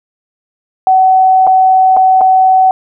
sine tone with dropouts, 754 Hz, F#5, 32 cents sharp, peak -4 dBFS, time 0.87-2.71 s, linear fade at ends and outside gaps 1 ms, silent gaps 1.468-1.473 / 1.966-1.97 / 2.21-2.214 s, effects none

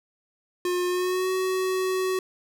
square tone with pitch glide, 358 to 374.1 Hz, F4 to F#4, +43 to +19 cents, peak -24 dBFS, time 0.65-2.19 s, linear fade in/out 2 ms, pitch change +76 cents, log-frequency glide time 0.88-1.3 s, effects none

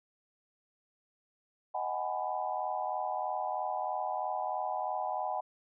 sine chord, G# minor seventh, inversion second, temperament just, 623 / 747.5 / 830.6 / 996.7 Hz, D#5 / F#5 / G#5 / B5, +2 / +17 / 0 / +16 cents, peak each -39 / -35 / -37 / -39 dBFS, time 1.74-5.41 s, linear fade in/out 10 ms, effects none

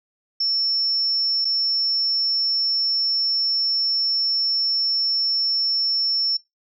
sine tone with dropouts, 5400 Hz, E8, 41 cents sharp, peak -19 dBFS, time 0.4-6.37 s, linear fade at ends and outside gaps 5 ms, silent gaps 1.447-1.451 s, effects noise-tail reverb RT60 0.2 s tail -23 dB re dry

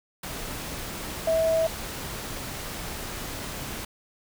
sine tone in noise, 649 Hz, E5, 27 cents flat, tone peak -20 dBFS, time 1.27-1.67 s, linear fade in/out 5 ms, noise pink, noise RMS -35 dBFS, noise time 0.23-3.85 s, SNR +12 dB, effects none

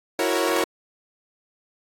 sawtooth chord, F# dominant seventh, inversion third, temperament equal, 329.6 / 370 / 466.2 / 554.4 Hz, E4 / F#4 / A#4 / C#5, 0 / 0 / 0 / 0 cents, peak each -22 dBFS, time 0.19-0.64 s, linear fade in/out 2 ms, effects AAC 48 kbps

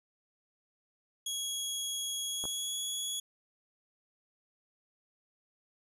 20% pulse tone with pitch glide, 3322 to 3361 Hz, G#7 to G#7, 0 to +20 cents, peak -28 dBFS, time 1.26-3.2 s, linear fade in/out 5 ms, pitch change +20 cents, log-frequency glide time 2.26-2.76 s
clicks, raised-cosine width 1 ms, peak -28 dBFS, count 2, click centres 2.44 / 2.454 s
effects none

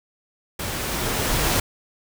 pink noise with level ramp, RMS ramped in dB -29 to -20 dBFS, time 0.59-1.6 s, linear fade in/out 5 ms, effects none

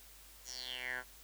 10% pulse tone with band-pass filter sweep, 126 Hz, B2, 35 cents sharp, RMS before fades -43 dBFS, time 0.44-1.04 s, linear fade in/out 50 ms, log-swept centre 6800 to 1300 Hz, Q 6.6, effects added 50 Hz sine -61 dBFS peak until 1.23 s + white hiss -58 dBFS RMS until 1.23 s

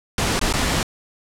pink noise with dropouts, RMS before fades -20 dBFS, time 0.18-0.83 s, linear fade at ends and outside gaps 2 ms, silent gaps 0.394-0.413 / 0.527-0.537 s, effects low-pass 9000 Hz 12 dB/octave

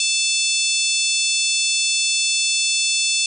harmonic tone, 880 Hz, A5, in tune, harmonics 3 / 4 / 5 / 6 / 7 / 8 / 9 / 10, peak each -23 / -24 / -25 / -26 / -26 / -27 / -28 / -28 dBFS, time 0-3.26 s, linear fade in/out 2 ms, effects none

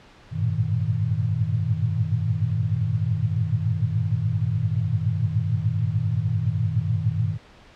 sine tone cluster, 96.6 / 106.5 / 113.6 / 120.1 / 157.1 Hz, G2 / G#2 / A#2 / B2 / D#3, -25 / +44 / -44 / -48 / +17 cents, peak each -27 dBFS, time 0.31-7.38 s, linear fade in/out 50 ms, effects pink hiss -50 dBFS RMS until 7.75 s + low-pass 4000 Hz 12 dB/octave

